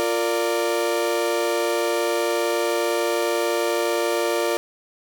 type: chord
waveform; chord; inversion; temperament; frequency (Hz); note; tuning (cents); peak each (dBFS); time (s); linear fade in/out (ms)
35% pulse; Bb major; second; equal with one note detuned; 349.2 / 460.5 / 587.3; F4 / Bb4 / D5; 0 / -21 / 0; -23; 0-4.57; 0
effects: none